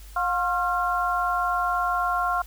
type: tone cluster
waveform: sine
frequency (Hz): 715 / 1071 / 1379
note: F5 / C6 / F6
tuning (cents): +41 / +40 / -22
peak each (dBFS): -26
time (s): 0.16-2.42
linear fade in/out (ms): 5
effects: added 50 Hz sine -41 dBFS peak until 2.46 s + white hiss -51 dBFS RMS until 2.46 s